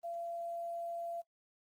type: tone with quantisation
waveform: sine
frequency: 682 Hz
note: F5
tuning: 41 cents flat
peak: -38 dBFS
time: 0.03-1.22 s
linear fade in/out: 20 ms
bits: 11
effects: noise-tail reverb RT60 0.1 s tail -20 dB re dry + Opus 24 kbps